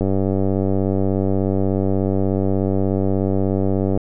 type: click train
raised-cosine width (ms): 2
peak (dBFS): -7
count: 384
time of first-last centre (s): 0.01-3.975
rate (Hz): 96.6
effects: none